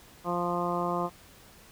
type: harmonic tone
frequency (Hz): 174.9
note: F3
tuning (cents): +3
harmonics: 1 / 2 / 3 / 4 / 5 / 6 / 7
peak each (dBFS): -34 / -34 / -35 / -34 / -38 / -33 / -37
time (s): 0.24-1.1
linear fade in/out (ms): 50
effects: pink hiss -54 dBFS RMS until 1.71 s